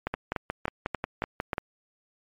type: two click trains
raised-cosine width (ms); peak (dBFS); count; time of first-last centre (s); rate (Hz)
0.5; -13 / -13; 6 / 9; 0.07-1.532 / 0.14-1.581; 3.42 / 5.55
effects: MP3 64 kbps